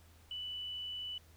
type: tone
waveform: sine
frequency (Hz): 2976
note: F#7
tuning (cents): +9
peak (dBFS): -39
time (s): 0.31-1.18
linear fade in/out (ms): 2
effects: added 81 Hz sine -60 dBFS peak until 1.36 s + pink hiss -65 dBFS RMS until 1.36 s